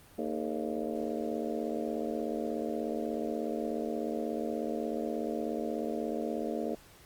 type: harmonic tone with a mistuned harmonic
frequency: 76.6 Hz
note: D#2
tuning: 27 cents flat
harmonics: 3 / 4 / 5 / 6 / 7 / 8 / 9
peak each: -37 / -38 / -39 / -40 / -40 / -41 / -42 dBFS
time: 0.18-6.75 s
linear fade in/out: 5 ms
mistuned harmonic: 5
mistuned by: +120 cents
effects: pink hiss -57 dBFS RMS until 7.05 s + Opus 32 kbps